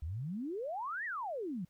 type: exponential two-way sweep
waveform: sine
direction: up then down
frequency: 69.8 to 1975.5 to 162.2 Hz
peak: -36 dBFS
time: 0.02-1.65 s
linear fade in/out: 5 ms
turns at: 1.05 s
effects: pink hiss -75 dBFS RMS until 1.69 s